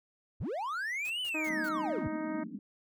triangle linear two-way sweep, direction up then down, 48 to 3044 to 48 Hz, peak -31 dBFS, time 0.4-2.08 s, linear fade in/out 10 ms, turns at 1.21 s
white noise bursts, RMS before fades -50 dBFS, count 4, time 1.05-1.688 s, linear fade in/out 0 ms, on 47 ms, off 150 ms
harmonic tone, 311.7 Hz, D#4, 3 cents sharp, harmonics 1 / 2 / 3 / 4 / 5 / 6 / 7, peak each -35 / -41 / -45 / -47 / -49 / -51 / -52 dBFS, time 1.34-2.44 s, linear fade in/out 10 ms
white band-pass noise, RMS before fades -42 dBFS, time 1.47-2.59 s, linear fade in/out 5 ms, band 200 to 270 Hz, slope 48 dB/octave
effects none

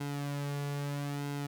sawtooth tone with flanger, 143 Hz, D3, 46 cents flat, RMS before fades -36 dBFS, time 0-1.47 s, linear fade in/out 10 ms, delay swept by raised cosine 1.7 to 3.2 ms, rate 0.77 Hz, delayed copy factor -0.55, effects none

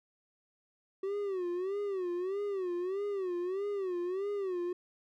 triangle tone with vibrato, 378.6 Hz, F#4, 40 cents sharp, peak -30 dBFS, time 1.03-4.73 s, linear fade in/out 5 ms, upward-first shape sine, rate 1.6 Hz, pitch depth 140 cents each way, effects none

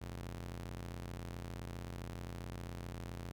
sawtooth ring-modulated tone, 87.4 Hz, F2, 2 cents sharp, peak -36 dBFS, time 0.01-3.32 s, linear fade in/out 10 ms, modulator 26 Hz, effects none

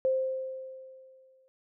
sine tone with exponential decay, 524 Hz, C5, 2 cents sharp, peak -22 dBFS, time 0.05-1.48 s, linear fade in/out 0 ms, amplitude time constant 310 ms, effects none

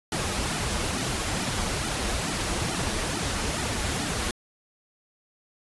pink noise with flanger, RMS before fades -28 dBFS, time 0.12-4.31 s, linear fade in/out 2 ms, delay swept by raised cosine 1.8 to 7.7 ms, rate 2.3 Hz, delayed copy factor -0.85, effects resampled to 24000 Hz

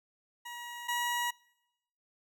20% pulse tone pair in turn, 957 / 961.3 Hz, A#5 / B5, +45 / -47 cents, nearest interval unison, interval 8 cents, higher second, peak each -36 / -25 dBFS, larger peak second, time 0.45-0.88 / 0.88-1.31 s, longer neither, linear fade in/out 10 ms, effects noise-tail reverb RT60 0.9 s tail -25 dB re dry

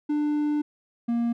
triangle tone pair in turn, 297.1 / 235 Hz, D4 / A#3, +20 / +14 cents, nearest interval major third, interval 406 cents, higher first, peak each -20 dBFS, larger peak neither, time 0.09-0.62 / 1.08-1.33 s, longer first, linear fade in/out 10 ms, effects none

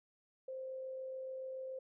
sine tone with amplitude modulation, 523.3 Hz, C5, in tune, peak -40 dBFS, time 0.48-1.79 s, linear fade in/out 5 ms, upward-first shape sine, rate 47 Hz, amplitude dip 25%, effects none

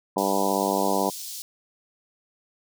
harmonic tone, 98 Hz, G2, in tune, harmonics 2 / 3 / 4 / 5 / 6 / 7 / 8 / 9 / 10, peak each -30 / -30 / -30 / -30 / -30 / -30 / -30 / -30 / -30 dBFS, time 0.16-1.1 s, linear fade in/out 5 ms
pink high-pass noise, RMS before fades -36 dBFS, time 0.18-1.42 s, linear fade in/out 0 ms, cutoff 4200 Hz, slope 24 dB/octave
effects none

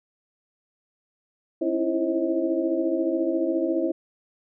sine tone cluster, 270.4 / 321 / 335.3 / 534 / 636 Hz, C#4 / E4 / E4 / C5 / D#5, -43 / -46 / +30 / +35 / +38 cents, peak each -31 / -30 / -24 / -29 / -31 dBFS, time 1.61-3.92 s, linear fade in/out 10 ms, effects none

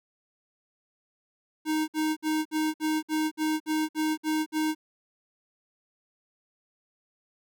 square tone bursts, 311.1 Hz, D#4, in tune, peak -25 dBFS, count 11, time 1.65-4.75 s, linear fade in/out 50 ms, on 230 ms, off 57 ms, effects none

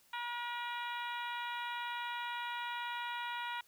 harmonic tone, 479 Hz, A#4, 47 cents sharp, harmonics 2 / 3 / 4 / 5 / 6 / 7 / 8, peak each -40 / -44 / -46 / -48 / -50 / -51 / -52 dBFS, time 0.13-3.61 s, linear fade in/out 5 ms, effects white hiss -67 dBFS RMS until 3.67 s

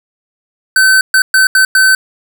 square tone bursts at uneven times, 1530 Hz, G6, 42 cents flat, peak -6 dBFS, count 5, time 0.76-1.01 / 1.14-1.22 / 1.34-1.47 / 1.55-1.65 / 1.75-1.95 s, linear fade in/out 2 ms, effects none

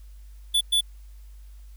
square tone bursts at uneven times, 3461 Hz, A7, 29 cents flat, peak -19 dBFS, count 2, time 0.54-0.61 / 0.72-0.81 s, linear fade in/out 10 ms, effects added 50 Hz sine -42 dBFS peak until 1.76 s + white hiss -63 dBFS RMS until 1.76 s

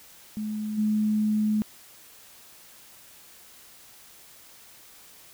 sine tone with level steps, 213.3 Hz, G#3, 46 cents sharp, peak -28 / -21 dBFS, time 0.37-1.62 s, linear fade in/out 0 ms, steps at 0.77 s, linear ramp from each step 20 ms, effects white hiss -51 dBFS RMS until 5.33 s

